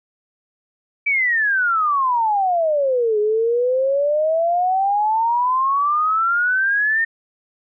sine exponential two-way sweep, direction down then up, 2328 to 415.3 to 1839 Hz, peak -15 dBFS, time 1.06-7.05 s, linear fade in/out 10 ms, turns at 3.19 s, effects none

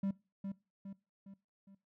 triangle tone with echo, 196 Hz, G3, in tune, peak -30 dBFS, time 0.03-0.11 s, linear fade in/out 5 ms, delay 410 ms, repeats 4, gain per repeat -6 dB, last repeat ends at 1.75 s, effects noise-tail reverb RT60 0.3 s tail -21 dB re dry

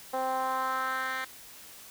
10% pulse tone with band-pass filter sweep, 260.9 Hz, C4, 5 cents flat, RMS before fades -31 dBFS, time 0.13-1.25 s, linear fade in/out 10 ms, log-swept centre 650 to 2100 Hz, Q 2.2, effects white hiss -49 dBFS RMS until 1.9 s

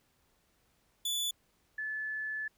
sawtooth / sine tone pair in turn, 3465 / 1732.5 Hz, A7 / A6, -27 / -27 cents, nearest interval octave, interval 1200 cents, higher first, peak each -28 / -34 dBFS, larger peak first, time 1.05-1.31 / 1.78-2.48 s, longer second, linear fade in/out 5 ms, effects pink hiss -72 dBFS RMS until 2.57 s

